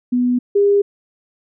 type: tone pair in turn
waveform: sine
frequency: 246.9 / 404 Hz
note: B3 / G#4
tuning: 0 / -48 cents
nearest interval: major sixth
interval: 852 cents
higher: second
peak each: -13 / -10 dBFS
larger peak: second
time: 0.12-0.39 / 0.55-0.82 s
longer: neither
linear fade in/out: 10 ms
effects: none